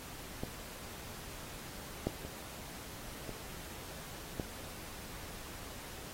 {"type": "clicks", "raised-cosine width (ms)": 2, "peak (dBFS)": [-24, -18, -30, -27, -21], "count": 5, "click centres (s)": [0.435, 2.07, 2.25, 3.293, 4.398], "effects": ["pink hiss -48 dBFS RMS until 6.13 s", "AAC 48 kbps"]}